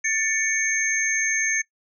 sine tone cluster, 1774 / 2234 / 6350 Hz, A6 / C#7 / G8, +14 / +13 / +21 cents, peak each -25 dBFS, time 0.04-1.62 s, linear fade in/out 10 ms, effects noise-tail reverb RT60 0.1 s tail -22 dB re dry

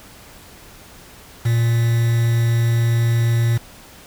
triangle tone with quantisation, 116.54 Hz, A#2, in tune, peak -12 dBFS, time 1.45-3.58 s, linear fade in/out 10 ms, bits 5, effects pink hiss -43 dBFS RMS until 4.06 s

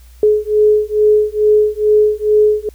sine beating tone pair, 422.7 / 425 Hz, G#4 / G#4, +31 / +40 cents, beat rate 2.3 Hz, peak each -12 dBFS, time 0.23-2.69 s, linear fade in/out 2 ms, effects added 60 Hz sine -38 dBFS peak until 2.74 s + white hiss -51 dBFS RMS until 2.74 s

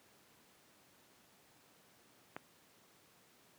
click, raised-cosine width 0.5 ms, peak -27 dBFS, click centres 2.365 s, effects pink hiss -66 dBFS RMS until 3.58 s + high-pass 150 Hz 12 dB/octave

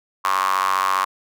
square tone with high-pass filter, 47.46 Hz, F#1, 45 cents sharp, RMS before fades -20 dBFS, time 0.24-1.05 s, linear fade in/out 10 ms, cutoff 1100 Hz, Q 8.2, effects none

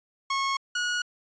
sawtooth tone pair in turn, 1093 / 1453.9 Hz, C#6 / F#6, -25 / -31 cents, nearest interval perfect fourth, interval 494 cents, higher second, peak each -21 / -22 dBFS, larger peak first, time 0.3-0.57 / 0.75-1.02 s, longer neither, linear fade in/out 5 ms, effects resampled to 16000 Hz

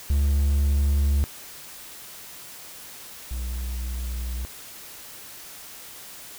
triangle tone pair in turn, 70.8 / 61.63 Hz, C#2 / B1, +37 / -3 cents, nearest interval major second, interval 240 cents, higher first, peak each -16 / -25 dBFS, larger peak first, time 0.1-1.24 / 3.31-4.45 s, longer neither, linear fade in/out 0 ms, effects white hiss -42 dBFS RMS until 6.38 s

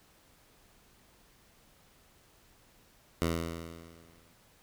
10% pulse tone with exponential decay, 83.2 Hz, E2, 17 cents sharp, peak -18 dBFS, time 3.22-4.33 s, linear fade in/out 0 ms, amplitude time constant 240 ms, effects pink hiss -63 dBFS RMS until 4.62 s

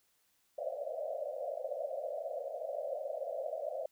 white band-pass noise, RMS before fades -39 dBFS, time 0.58-3.86 s, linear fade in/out 5 ms, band 520 to 670 Hz, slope 96 dB/octave, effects white hiss -74 dBFS RMS until 3.91 s

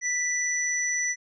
sine tone pair together, 1975.5 / 5928 Hz, B6 / F#8, 0 / +2 cents, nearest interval octave + perfect fifth, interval 1902 cents, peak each -27 dBFS, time 0.01-1.16 s, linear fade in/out 50 ms, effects none

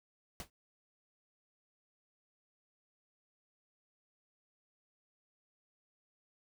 pink noise with exponential decay, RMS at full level -39 dBFS, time 0.4-0.5 s, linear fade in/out 1 ms, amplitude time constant 20 ms, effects none

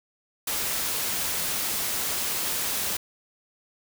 white noise, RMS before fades -28 dBFS, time 0.47-2.97 s, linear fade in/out 5 ms, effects none

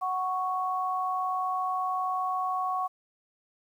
sine tone pair together, 742 / 1108.7 Hz, F#5 / C#6, +5 / 0 cents, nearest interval perfect fifth, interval 695 cents, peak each -30 / -29 dBFS, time 0.01-2.88 s, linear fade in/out 20 ms, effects 10-bit

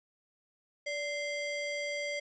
square ring-modulated tone, 1332 Hz, E6, 18 cents sharp, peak -31 dBFS, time 0.86-2.2 s, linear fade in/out 10 ms, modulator 752 Hz, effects resampled to 16000 Hz + 11-bit

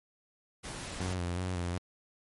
pink noise, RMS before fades -41 dBFS, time 0.63-1.15 s, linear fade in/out 20 ms
sawtooth tone with vibrato, 89.6 Hz, F2, 45 cents sharp, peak -28 dBFS, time 1-1.78 s, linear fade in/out 5 ms, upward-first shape square, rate 2.7 Hz, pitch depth 40 cents each way
effects MP3 48 kbps

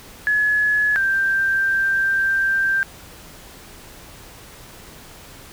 sine tone pair in turn, 1698 / 1576.1 Hz, G#6 / G6, +38 / +9 cents, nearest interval minor second, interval 129 cents, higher first, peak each -15 / -16 dBFS, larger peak first, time 0.27-0.96 / 0.96-2.83 s, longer second, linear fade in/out 0 ms, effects pink hiss -42 dBFS RMS until 5.52 s

